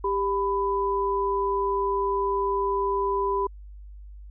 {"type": "tone pair together", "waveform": "sine", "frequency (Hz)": [395.7, 997], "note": ["G4", "B5"], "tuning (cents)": [16, 16], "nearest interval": "octave + major third", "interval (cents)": 1600, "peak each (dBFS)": -25, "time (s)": [0.04, 3.47], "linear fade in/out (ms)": 5, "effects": ["added 50 Hz sine -40 dBFS peak until 4.3 s"]}